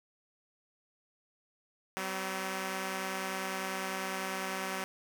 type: tone pair together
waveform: 5% pulse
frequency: 190 / 256.7 Hz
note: F#3 / C4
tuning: +46 / -33 cents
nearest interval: perfect fourth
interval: 521 cents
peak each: -24 / -29 dBFS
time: 1.97-4.84 s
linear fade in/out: 0 ms
effects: none